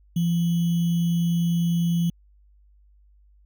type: tone with sample-and-hold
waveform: sine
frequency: 170 Hz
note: F3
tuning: 46 cents flat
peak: -19 dBFS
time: 0.16-2.1 s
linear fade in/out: 5 ms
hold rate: 3150 Hz
effects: added 50 Hz sine -53 dBFS peak until 3.45 s